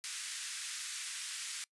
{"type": "band-pass noise", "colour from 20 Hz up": "white", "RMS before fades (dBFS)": -42, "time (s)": [0.04, 1.64], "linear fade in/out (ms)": 0, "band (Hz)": [1500, 10000], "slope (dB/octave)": 24, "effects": ["noise-tail reverb RT60 0.1 s tail -24 dB re dry", "resampled to 24000 Hz"]}